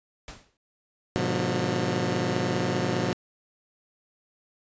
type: noise with exponential decay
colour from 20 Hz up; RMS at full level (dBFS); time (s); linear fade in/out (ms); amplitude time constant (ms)
pink; -38; 0.28-0.57; 1; 63
type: chord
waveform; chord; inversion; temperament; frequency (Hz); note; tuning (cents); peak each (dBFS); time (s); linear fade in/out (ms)
15% pulse; G# diminished seventh; none; just; 103.83 / 124.59 / 149.51 / 179.41; G#2 / B2 / D3 / F3; 0 / +16 / +31 / +47; -26 / -23 / -27 / -22; 1.16-3.13; 0
effects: resampled to 16000 Hz